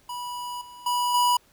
square tone with level steps, 978 Hz, B5, 17 cents flat, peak -32 / -43 / -23 / -19 dBFS, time 0.09-1.37 s, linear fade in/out 5 ms, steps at 0.61 / 0.86 / 1.14 s, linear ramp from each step 5 ms, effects pink hiss -60 dBFS RMS until 1.52 s

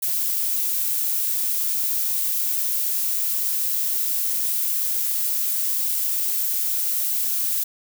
violet noise, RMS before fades -23 dBFS, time 0.02-7.64 s, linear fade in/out 10 ms, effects none

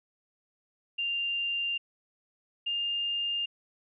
sine tone pair in turn, 2791 / 2810 Hz, F7 / F7, -2 / +10 cents, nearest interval unison, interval 12 cents, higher second, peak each -28 dBFS, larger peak neither, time 0.98-1.78 / 2.66-3.46 s, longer neither, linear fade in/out 10 ms, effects none

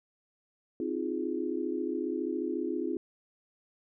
sine chord, F minor seventh, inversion second, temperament equal with one note detuned, 261.6 / 314.6 / 349.2 / 415.3 Hz, C4 / Eb4 / F4 / Ab4, 0 / +19 / 0 / 0 cents, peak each -36 / -35 / -34 / -37 dBFS, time 0.8-2.97 s, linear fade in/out 2 ms, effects none

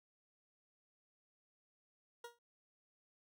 20% pulse tone with exponential decay, 474 Hz, A#4, 29 cents sharp, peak -40 dBFS, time 2.24-2.39 s, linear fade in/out 5 ms, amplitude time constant 32 ms, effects none

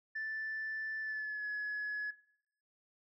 sine tone with pitch glide, 1760 to 1694.2 Hz, A6 to G#6, 0 to +34 cents, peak -35 dBFS, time 0.15-2.11 s, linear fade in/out 10 ms, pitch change -66 cents, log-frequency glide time 1.01-1.45 s, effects noise-tail reverb RT60 0.7 s tail -18 dB re dry + tanh soft clip ceiling -33 dBFS

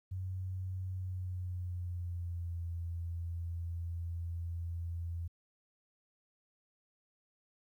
sine tone with pitch glide, 93 to 84.79 Hz, F#2 to E2, +9 to +49 cents, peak -36 dBFS, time 0.11-5.28 s, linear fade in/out 10 ms, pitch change -160 cents, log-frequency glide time 0.94-2.65 s, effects 12-bit

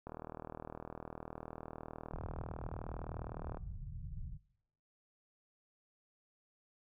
click train, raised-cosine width 1 ms, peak -30 dBFS, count 140, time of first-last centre 0.07-3.571 s, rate 39.7 Hz
pink low-pass noise, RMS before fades -45 dBFS, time 2.12-4.38 s, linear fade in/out 20 ms, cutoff 160 Hz, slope 48 dB/octave
effects noise-tail reverb RT60 0.8 s tail -22 dB re dry

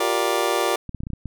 25% pulse chord, G minor seventh, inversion third, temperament just, 352.8 / 392 / 470.4 / 588 Hz, F4 / G4 / Bb4 / D5, +18 / 0 / +16 / +2 cents, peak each -22 dBFS, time 0-0.76 s, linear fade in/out 5 ms
clicks, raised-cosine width 5 ms, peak -19 dBFS, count 8, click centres 0.893 / 0.947 / 1.005 / 1.035 / 1.069 / 1.103 / 1.134 / 1.257 s
effects none

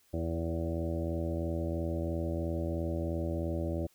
harmonic tone with a mistuned harmonic, 83 Hz, E2, 12 cents sharp, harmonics 1 / 2 / 3 / 4 / 5 / 6 / 7 / 8 / 9, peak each -34 / -39 / -41 / -37 / -46 / -46 / -39 / -50 / -52 dBFS, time 0.13-3.87 s, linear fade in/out 10 ms, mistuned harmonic 7, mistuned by -19 cents, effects white hiss -67 dBFS RMS until 3.94 s

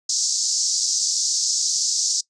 pink band-pass noise, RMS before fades -22 dBFS, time 0.09-2.21 s, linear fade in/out 5 ms, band 4800 to 7300 Hz, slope 48 dB/octave, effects noise-tail reverb RT60 0.1 s tail -22 dB re dry + resampled to 22050 Hz

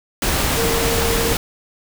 sine tone in noise, 460.8 Hz, A#4, 20 cents flat, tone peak -21 dBFS, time 0.57-1.33 s, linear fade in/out 2 ms, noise pink, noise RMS -19 dBFS, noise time 0.22-1.37 s, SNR -5 dB, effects none

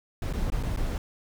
brown noise with dropouts, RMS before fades -28 dBFS, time 0.22-0.98 s, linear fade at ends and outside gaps 2 ms, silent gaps 0.328-0.335 / 0.502-0.52 / 0.628-0.634 / 0.763-0.772 s, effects none

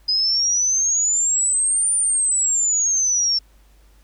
sine exponential two-way sweep, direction up then down, 4978 to 9280 to 5390 Hz, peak -16 dBFS, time 0.08-3.39 s, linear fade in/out 10 ms, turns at 1.94 s, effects added 50 Hz sine -49 dBFS peak until 4.03 s + pink hiss -59 dBFS RMS until 4.03 s

